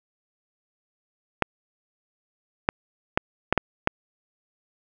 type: clicks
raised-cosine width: 0.5 ms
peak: -3 dBFS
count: 6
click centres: 1.423 / 2.689 / 3.175 / 3.526 / 3.577 / 3.874 s
effects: none